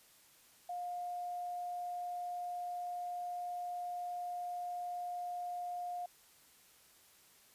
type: tone with quantisation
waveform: sine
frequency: 710 Hz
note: F5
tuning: 28 cents sharp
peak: -38 dBFS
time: 0.69-6.06 s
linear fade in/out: 5 ms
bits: 11
effects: white hiss -64 dBFS RMS until 7.54 s + resampled to 32000 Hz